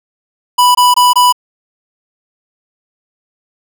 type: tone bursts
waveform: square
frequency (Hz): 987.8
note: B5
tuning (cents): 0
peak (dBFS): -6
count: 4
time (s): 0.58-1.326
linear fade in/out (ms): 10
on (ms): 170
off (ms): 22
effects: none